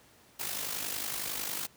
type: noise with amplitude modulation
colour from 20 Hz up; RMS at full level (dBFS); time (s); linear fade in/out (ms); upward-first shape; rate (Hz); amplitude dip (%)
white; -33; 0.39-1.67; 10; sine; 50.9; 60
effects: pink hiss -60 dBFS RMS until 1.76 s + high-pass 80 Hz 12 dB/octave